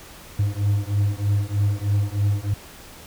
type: beating tone pair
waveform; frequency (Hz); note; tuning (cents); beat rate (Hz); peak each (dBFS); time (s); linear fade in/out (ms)
triangle; 100.3 / 103.5; G2 / G#2; +40 / -5; 3.2; -20; 0.39-2.54; 5
effects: pink hiss -43 dBFS RMS until 3.06 s